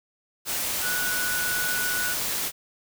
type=tone in noise; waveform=sine; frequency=1474 Hz; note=F#6; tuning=7 cents flat; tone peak=-27 dBFS; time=0.81-2.16 s; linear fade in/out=50 ms; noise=white; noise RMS=-28 dBFS; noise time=0.45-2.52 s; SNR=-2 dB; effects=none